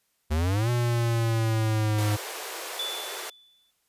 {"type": "exponential two-way sweep", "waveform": "square", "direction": "up then down", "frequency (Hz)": [73.42, 121.5, 104.2], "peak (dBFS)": -23, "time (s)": [0.3, 2.17], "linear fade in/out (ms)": 20, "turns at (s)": 0.7}
{"type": "high-pass noise", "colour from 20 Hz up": "pink", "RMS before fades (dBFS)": -36, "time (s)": [1.98, 3.3], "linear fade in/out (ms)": 5, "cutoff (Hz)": 370, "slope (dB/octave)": 48}
{"type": "tone with exponential decay", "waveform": "sine", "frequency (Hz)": 3482, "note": "A7", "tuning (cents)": -19, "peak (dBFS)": -27, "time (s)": [2.79, 3.71], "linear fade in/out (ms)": 5, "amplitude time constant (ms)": 200}
{"effects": ["white hiss -72 dBFS RMS until 3.88 s", "resampled to 32000 Hz"]}